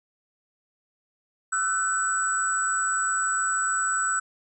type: tone cluster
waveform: sine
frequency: 1317 / 1504 / 7850 Hz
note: E6 / F#6 / B8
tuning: -2 / +28 / -11 cents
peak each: -27 dBFS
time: 1.52-4.2 s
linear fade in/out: 10 ms
effects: none